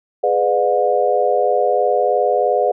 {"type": "chord", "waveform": "sine", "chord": "G# diminished seventh", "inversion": "none", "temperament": "just", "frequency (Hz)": [415.3, 498.4, 598, 717.6], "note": ["G#4", "B4", "D5", "F5"], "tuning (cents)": [0, 16, 31, 47], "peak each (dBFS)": [-20, -18, -19, -18], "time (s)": [0.23, 2.72], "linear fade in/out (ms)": 10, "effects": []}